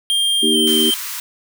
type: tone with pitch glide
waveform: square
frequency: 3200 to 3134 Hz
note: G7 to G7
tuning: +35 to -1 cents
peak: -15 dBFS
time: 0.1-0.94 s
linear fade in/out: 0 ms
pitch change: -36 cents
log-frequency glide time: 0.51-0.57 s
type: chord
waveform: sine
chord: Eb major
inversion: second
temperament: equal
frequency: 233.1 / 311.1 / 392 Hz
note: Bb3 / Eb4 / G4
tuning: 0 / 0 / 0 cents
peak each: -20 dBFS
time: 0.42-0.91 s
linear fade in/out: 20 ms
type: high-pass noise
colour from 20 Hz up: white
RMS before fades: -27 dBFS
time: 0.67-1.2 s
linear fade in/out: 2 ms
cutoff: 920 Hz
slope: 96 dB/octave
effects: none